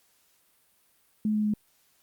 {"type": "tone with pitch steps", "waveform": "sine", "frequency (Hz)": [213.9, 212.3, 210.7], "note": ["A3", "G#3", "G#3"], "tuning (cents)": [-49, 38, 25], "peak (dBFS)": -23, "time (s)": [1.25, 1.538], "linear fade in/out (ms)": 2, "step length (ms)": 96, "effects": ["white hiss -66 dBFS RMS until 2.02 s", "Opus 48 kbps"]}